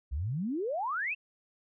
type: exponential sweep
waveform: sine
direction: up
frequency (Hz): 60.6 to 2761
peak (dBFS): -30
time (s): 0.11-1.15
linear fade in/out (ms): 20
effects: none